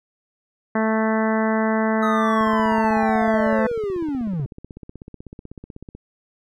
harmonic tone, 220 Hz, A3, in tune, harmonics 1 / 2 / 3 / 4 / 5 / 6 / 7 / 8 / 9, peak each -20 / -26 / -25 / -28 / -30 / -34 / -32 / -32 / -34 dBFS, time 0.75-3.67 s, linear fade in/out 5 ms
triangle linear sweep, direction down, 1283 to 120.9 Hz, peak -20 dBFS, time 2.02-4.46 s, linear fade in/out 10 ms
click train, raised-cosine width 3 ms, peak -24 dBFS, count 58, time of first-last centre 2.41-5.95 s, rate 16.1 Hz
effects none

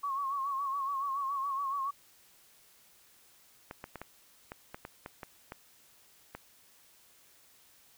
sine tone with vibrato, 1103 Hz, C#6, 9 cents flat, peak -31 dBFS, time 0.03-1.91 s, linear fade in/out 10 ms, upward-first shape sine, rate 7.1 Hz, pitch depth 64 cents each way
clicks, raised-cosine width 0.5 ms, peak -26 dBFS, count 11, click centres 3.711 / 3.841 / 3.957 / 4.016 / 4.519 / 4.745 / 4.851 / 5.061 / 5.232 / 5.521 / 6.35 s
effects white hiss -62 dBFS RMS until 7.97 s

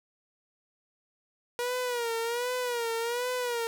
sawtooth tone with vibrato, 478.7 Hz, A#4, 46 cents sharp, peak -25 dBFS, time 1.59-3.67 s, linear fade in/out 0 ms, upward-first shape sine, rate 1.3 Hz, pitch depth 84 cents each way, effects none

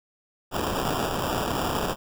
white noise with sample-and-hold, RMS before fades -27 dBFS, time 0.51-1.96 s, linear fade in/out 50 ms, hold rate 2100 Hz, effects none

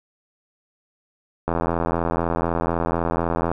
click train, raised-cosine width 1 ms, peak -8 dBFS, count 172, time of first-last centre 1.48-3.516 s, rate 84 Hz, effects none

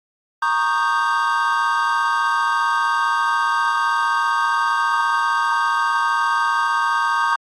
triangle chord, Eb dominant seventh, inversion second, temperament equal with one note detuned, 932.3 / 1108.7 / 1223.8 / 1568 Hz, Bb5 / Db6 / Eb6 / G6, 0 / 0 / -29 / 0 cents, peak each -20 dBFS, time 0.42-7.36 s, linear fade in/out 5 ms, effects tanh soft clip ceiling -5 dBFS + AAC 32 kbps

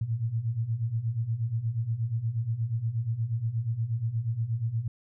sine beating tone pair, 109.2 / 117.6 Hz, A2 / A#2, -13 / +16 cents, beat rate 8.4 Hz, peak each -32 / -28 dBFS, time 0.01-4.88 s, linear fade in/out 5 ms, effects none

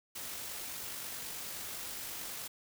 white noise with amplitude modulation, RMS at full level -41 dBFS, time 0.15-2.48 s, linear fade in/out 10 ms, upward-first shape sine, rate 49.5 Hz, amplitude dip 25%, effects none

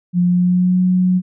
sine tone with pitch glide, 177.1 to 182.82 Hz, F3 to F#3, +24 to -20 cents, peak -11 dBFS, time 0.13-1.22 s, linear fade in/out 50 ms, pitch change +56 cents, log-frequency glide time 0.24-0.8 s, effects none

